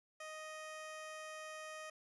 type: tone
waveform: 15% pulse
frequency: 623 Hz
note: D#5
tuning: 2 cents sharp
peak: -40 dBFS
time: 0.2-1.9 s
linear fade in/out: 5 ms
effects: resampled to 24000 Hz